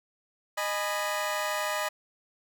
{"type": "chord", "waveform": "20% pulse", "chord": "G# minor", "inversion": "second", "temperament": "equal with one note detuned", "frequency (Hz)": [614.8, 830.6, 987.8], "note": ["D#5", "G#5", "B5"], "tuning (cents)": [-21, 0, 0], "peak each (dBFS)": [-26, -30, -29], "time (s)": [0.57, 1.89], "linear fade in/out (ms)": 10, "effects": []}